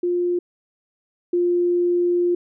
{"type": "tone pair in turn", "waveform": "sine", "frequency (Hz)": [352.7, 351.2], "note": ["F4", "F4"], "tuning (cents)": [17, 10], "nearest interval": "unison", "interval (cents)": 7, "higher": "first", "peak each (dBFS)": [-18, -16], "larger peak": "second", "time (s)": [[0.03, 0.39], [1.33, 2.35]], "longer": "second", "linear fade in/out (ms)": 5, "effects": []}